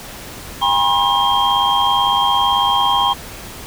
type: tone cluster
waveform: sine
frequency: 806 / 970 / 1068 / 3206 Hz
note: G5 / B5 / C6 / G7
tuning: +48 / -31 / +35 / +38 cents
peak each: -18 dBFS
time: 0.61-3.14 s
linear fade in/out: 20 ms
effects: pink hiss -33 dBFS RMS until 3.66 s